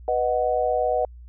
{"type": "chord", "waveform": "sine", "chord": "B major", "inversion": "none", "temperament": "equal", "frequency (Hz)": [493.9, 622.3, 740], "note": ["B4", "D#5", "F#5"], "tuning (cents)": [0, 0, 0], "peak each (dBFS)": -24, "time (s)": [0.08, 1.05], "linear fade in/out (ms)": 2, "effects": ["added 60 Hz sine -40 dBFS peak until 1.28 s"]}